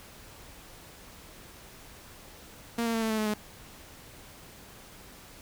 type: tone with pitch steps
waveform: sawtooth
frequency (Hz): 233.1 / 229.4 / 225.7 / 222.1 / 218.5 / 215 / 211.5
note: A#3 / A#3 / A3 / A3 / A3 / A3 / G#3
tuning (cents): 0 / -28 / +44 / +16 / -12 / -40 / +32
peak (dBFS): -23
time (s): 2.78-3.34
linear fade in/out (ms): 5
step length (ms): 80
effects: pink hiss -50 dBFS RMS until 5.41 s